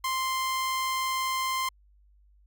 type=tone; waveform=sawtooth; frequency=1046.5 Hz; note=C6; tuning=in tune; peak=-23 dBFS; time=0.04-1.69 s; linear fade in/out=5 ms; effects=added 50 Hz sine -57 dBFS peak until 2.46 s